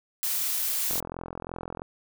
blue noise, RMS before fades -28 dBFS, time 0.23-1 s, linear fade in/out 0 ms
click train, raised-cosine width 1 ms, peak -21 dBFS, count 40, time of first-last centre 0.91-1.819 s, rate 42.9 Hz
effects none

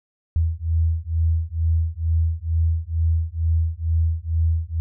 sine beating tone pair, 80.7 / 82.9 Hz, E2 / E2, -36 / +10 cents, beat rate 2.2 Hz, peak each -21 dBFS, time 0.36-4.8 s, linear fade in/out 0 ms, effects none

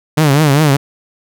sawtooth tone with vibrato, 146.83 Hz, D3, in tune, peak -4 dBFS, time 0.17-0.77 s, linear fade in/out 10 ms, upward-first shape triangle, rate 5 Hz, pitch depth 160 cents each way, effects none

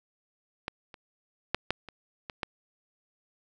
clicks, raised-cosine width 0.3 ms, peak -16 / -29 / -9 / -10 / -27 / -21 / -14 dBFS, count 7, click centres 0.681 / 0.942 / 1.546 / 1.706 / 1.887 / 2.298 / 2.432 s, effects none

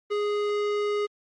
sine tone with tanh clipping, 414.6 Hz, G#4, 3 cents flat, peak -26 dBFS, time 0.1-1.07 s, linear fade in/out 20 ms, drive 18 dB, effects Opus 24 kbps

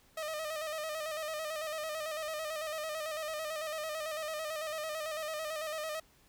sawtooth tone with vibrato, 622.3 Hz, D#5, in tune, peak -32 dBFS, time 0.17-6 s, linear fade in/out 5 ms, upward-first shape square, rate 9 Hz, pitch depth 48 cents each way, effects pink hiss -65 dBFS RMS until 6.28 s

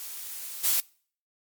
blue noise with level steps, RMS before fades -38 / -24 dBFS, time 0-0.8 s, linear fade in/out 0 ms, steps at 0.63 s, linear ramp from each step 20 ms, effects noise-tail reverb RT60 0.5 s tail -25 dB re dry + MP3 96 kbps

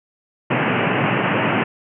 pink band-pass noise, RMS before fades -19 dBFS, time 0.5-1.64 s, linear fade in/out 10 ms, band 110 to 2900 Hz, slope 96 dB/octave, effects none

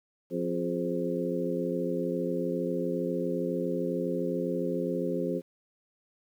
harmonic tone with a mistuned harmonic, 87.31 Hz, F2, in tune, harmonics 2 / 3 / 4 / 5 / 6, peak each -34 / -34 / -34 / -34 / -34 dBFS, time 0.3-5.42 s, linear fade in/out 50 ms, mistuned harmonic 5, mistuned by -60 cents, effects 10-bit

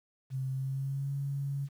sine tone with pitch glide, 132.1 to 139.63 Hz, C3 to C#3, +17 to +13 cents, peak -31 dBFS, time 0.3-1.69 s, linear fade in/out 50 ms, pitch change +96 cents, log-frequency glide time 0.51-1.13 s, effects 10-bit

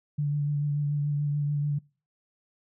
sine tone with vibrato, 145.8 Hz, D3, 12 cents flat, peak -24 dBFS, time 0.18-1.79 s, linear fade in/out 10 ms, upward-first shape triangle, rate 6.9 Hz, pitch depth 26 cents each way, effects noise-tail reverb RT60 0.4 s tail -26 dB re dry

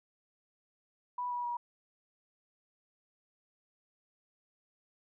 sine tone with pitch steps, 984 / 971.6 / 959.3 Hz, B5 / B5 / A#5, -7 / -29 / +49 cents, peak -33 dBFS, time 1.18-1.57 s, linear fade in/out 5 ms, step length 130 ms, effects none

